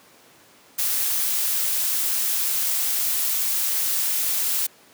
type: noise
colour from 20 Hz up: blue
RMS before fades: -23 dBFS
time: 0.78-4.67 s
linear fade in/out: 10 ms
effects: pink hiss -52 dBFS RMS until 4.93 s + high-pass 200 Hz 12 dB/octave